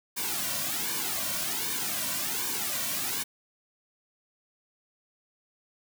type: noise with flanger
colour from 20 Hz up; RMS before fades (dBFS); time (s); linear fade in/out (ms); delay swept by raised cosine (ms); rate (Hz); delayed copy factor
white; -31; 0.16-3.24; 20; 1.5 to 2.41; 1.3; -0.85
effects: none